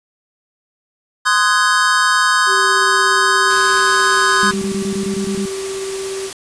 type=chord; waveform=square; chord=Ab dominant seventh; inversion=first; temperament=just; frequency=1038.3 / 1245.9 / 1495.1 / 1661.2 Hz; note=C6 / Eb6 / Gb6 / Ab6; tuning=-14 / +2 / +18 / 0 cents; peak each=-18 dBFS; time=1.25-4.52 s; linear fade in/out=20 ms
type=tone with tremolo; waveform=triangle; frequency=386.6 Hz; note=G4; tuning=24 cents flat; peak=-19 dBFS; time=2.46-6.31 s; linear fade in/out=50 ms; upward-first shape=triangle; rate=17 Hz; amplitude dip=25%
type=noise; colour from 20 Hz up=white; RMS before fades=-28 dBFS; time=3.5-6.33 s; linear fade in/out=2 ms
type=tone bursts; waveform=sine; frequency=200 Hz; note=G3; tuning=35 cents sharp; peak=-18 dBFS; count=10; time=4.43-5.455 s; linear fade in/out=0 ms; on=80 ms; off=25 ms
effects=resampled to 22050 Hz